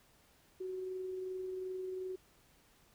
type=tone with amplitude modulation; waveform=sine; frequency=372.7 Hz; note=F#4; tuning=13 cents sharp; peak=-37 dBFS; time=0.6-2.16 s; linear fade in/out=10 ms; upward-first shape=sine; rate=22.7 Hz; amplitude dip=25%; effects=pink hiss -67 dBFS RMS until 2.94 s